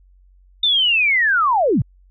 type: linear sweep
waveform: sine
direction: down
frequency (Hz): 3633 to 82.5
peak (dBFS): -13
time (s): 0.63-1.82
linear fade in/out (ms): 5
effects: added 46 Hz sine -48 dBFS peak until 2.1 s